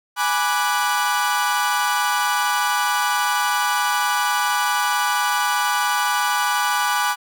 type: chord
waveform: 40% pulse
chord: G# half-diminished seventh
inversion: none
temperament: equal with one note detuned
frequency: 830.6 / 982.6 / 1174.7 / 1480 Hz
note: G#5 / B5 / D6 / F#6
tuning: 0 / -9 / 0 / 0 cents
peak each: -23 dBFS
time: 0.16-7.16 s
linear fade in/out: 50 ms
effects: none